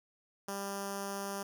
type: tone with notch filter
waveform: 5% pulse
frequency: 198.4 Hz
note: G3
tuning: 21 cents sharp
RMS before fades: -39 dBFS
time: 0.48-1.43 s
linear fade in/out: 5 ms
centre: 2200 Hz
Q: 0.71
effects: none